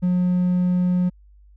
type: tone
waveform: triangle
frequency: 180 Hz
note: F#3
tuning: 47 cents flat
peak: -14 dBFS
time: 0.02-1.1 s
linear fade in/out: 20 ms
effects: tanh soft clip ceiling -10 dBFS + added 50 Hz sine -47 dBFS peak until 1.56 s